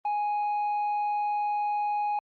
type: tone with tanh clipping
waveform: sine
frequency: 830.6 Hz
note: G#5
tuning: in tune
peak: -26 dBFS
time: 0.05-2.19 s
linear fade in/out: 2 ms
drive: 3 dB
effects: Opus 32 kbps